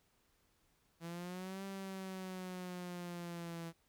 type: linear two-way sweep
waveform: sawtooth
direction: up then down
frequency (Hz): 165.7 to 195.6 to 165.7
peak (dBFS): -39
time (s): 1-3.73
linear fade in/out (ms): 50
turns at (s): 1.64
effects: pink hiss -75 dBFS RMS until 3.88 s